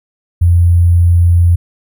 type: tone with sample-and-hold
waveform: sine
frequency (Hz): 86.5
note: F2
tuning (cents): -16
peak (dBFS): -5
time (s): 0.41-1.56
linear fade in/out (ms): 10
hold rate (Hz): 11025
effects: none